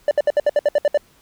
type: tone bursts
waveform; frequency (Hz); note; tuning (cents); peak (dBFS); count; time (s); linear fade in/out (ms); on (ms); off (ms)
triangle; 587.3; D5; 0; -10; 10; 0.08-0.975; 2; 31; 65
effects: pink hiss -55 dBFS RMS until 1.21 s